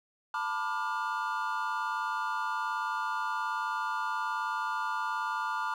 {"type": "chord", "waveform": "triangle", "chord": "B half-diminished seventh", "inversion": "third", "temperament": "just", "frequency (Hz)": [889, 987.8, 1185.3, 1422.4], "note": ["A5", "B5", "D6", "F6"], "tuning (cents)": [18, 0, 16, 31], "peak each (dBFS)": -34, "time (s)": [0.34, 5.74], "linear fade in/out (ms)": 2, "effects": []}